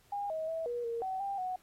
sine tone with pitch steps, 811 / 635 / 651 / 480.3 / 464.5 / 757 / 793 / 739 Hz, G#5 / D#5 / E5 / B4 / A#4 / F#5 / G5 / F#5, -41 / +35 / -22 / -48 / -6 / +39 / +20 / -2 cents, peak -33 dBFS, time 0.12-1.56 s, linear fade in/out 5 ms, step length 180 ms, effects pink hiss -66 dBFS RMS until 1.62 s + AAC 48 kbps

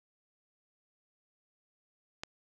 click, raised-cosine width 0.2 ms, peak -20 dBFS, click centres 2.235 s, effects none

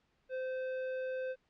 triangle tone with tanh clipping, 517 Hz, C5, 21 cents flat, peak -37 dBFS, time 0.29-1.36 s, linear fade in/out 50 ms, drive 15 dB, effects pink hiss -75 dBFS RMS until 1.49 s + low-pass 4000 Hz 12 dB/octave

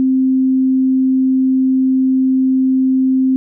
sine tone, 261.6 Hz, C4, in tune, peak -10 dBFS, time 0-3.36 s, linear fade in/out 0 ms, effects none

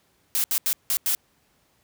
blue noise bursts at uneven times, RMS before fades -23 dBFS, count 5, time 0.35-0.44 / 0.51-0.58 / 0.66-0.73 / 0.9-0.97 / 1.06-1.15 s, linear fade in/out 0 ms, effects pink hiss -65 dBFS RMS until 1.83 s + high-pass 60 Hz 12 dB/octave

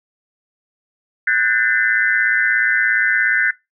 sine tone cluster, 1476 / 1593 / 1792 / 2040 Hz, F#6 / G6 / A6 / C7, -5 / +27 / +31 / -44 cents, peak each -19 dBFS, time 1.27-3.51 s, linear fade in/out 5 ms, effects noise-tail reverb RT60 0.2 s tail -20 dB re dry

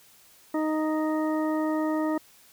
harmonic tone, 311.1 Hz, D#4, in tune, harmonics 1 / 2 / 3 / 4 / 6, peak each -25 / -31 / -35 / -37 / -41 dBFS, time 0.54-2.18 s, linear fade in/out 5 ms, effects white hiss -56 dBFS RMS until 2.52 s

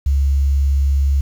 sine tone with quantisation, 69.3 Hz, C#2, in tune, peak -12 dBFS, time 0.06-1.21 s, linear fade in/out 5 ms, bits 7, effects none

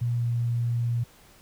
sine tone with pitch glide, 119.6 to 118.64 Hz, A#2 to A#2, +45 to +31 cents, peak -23 dBFS, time 0.01-1.04 s, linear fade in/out 10 ms, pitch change -14 cents, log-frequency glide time 0.17-0.23 s, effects pink hiss -55 dBFS RMS until 1.41 s

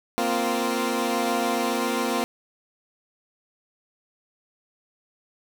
15% pulse chord, Bb suspended second, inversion none, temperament equal with one note detuned, 233.1 / 260.4 / 349.2 Hz, Bb3 / C4 / F4, 0 / -8 / 0 cents, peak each -20 / -21 / -22 dBFS, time 0.18-2.24 s, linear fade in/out 0 ms, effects none

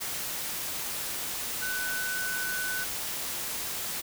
sine tone in noise, 1500 Hz, F#6, 23 cents sharp, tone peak -31 dBFS, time 1.61-2.85 s, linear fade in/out 20 ms, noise white, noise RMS -34 dBFS, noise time 0-4.02 s, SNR 0 dB, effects none

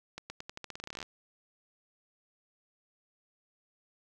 accelerating click train, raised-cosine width 0.2 ms, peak -23 dBFS, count 19, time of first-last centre 0.18-1.028 s, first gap 120 ms, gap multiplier 0.87, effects none

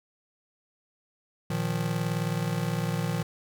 square chord, Bb suspended fourth, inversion none, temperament just, 116.54 / 155.39 / 174.81 Hz, Bb2 / Eb3 / F3, 0 / -2 / +2 cents, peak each -33 / -31 / -32 dBFS, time 1.5-3.23 s, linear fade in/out 5 ms, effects none

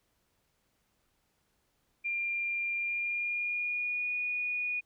sine tone with pitch glide, 2391 to 2458 Hz, D7 to D#7, +30 to -22 cents, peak -30 dBFS, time 2.04-4.81 s, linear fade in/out 20 ms, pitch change +48 cents, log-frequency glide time 2.76-4.11 s, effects pink hiss -75 dBFS RMS until 4.85 s

